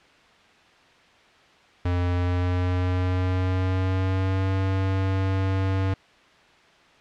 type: tone with pitch glide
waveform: square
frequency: 88.7 to 95.62 Hz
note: F2 to G2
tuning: +27 to -43 cents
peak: -22 dBFS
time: 1.85-5.94 s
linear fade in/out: 5 ms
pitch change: +130 cents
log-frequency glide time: 2.12-4.52 s
effects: white hiss -54 dBFS RMS until 7 s + low-pass 3000 Hz 12 dB/octave